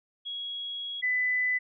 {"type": "tone pair in turn", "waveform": "sine", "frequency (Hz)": [3320, 1999.9], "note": ["G#7", "B6"], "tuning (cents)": [-1, 21], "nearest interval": "major sixth", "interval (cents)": 878, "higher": "first", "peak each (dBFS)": [-33, -24], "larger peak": "second", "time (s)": [[0.25, 1.02], [1.02, 1.59]], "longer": "first", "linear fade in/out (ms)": 20, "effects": []}